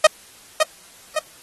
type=tone with echo; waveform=sawtooth; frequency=622.3 Hz; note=D#5; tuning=in tune; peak=-3 dBFS; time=0.04-0.07 s; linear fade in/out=5 ms; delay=560 ms; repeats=2; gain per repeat=-6 dB; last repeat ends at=1.19 s; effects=white hiss -47 dBFS RMS until 1.42 s + AAC 32 kbps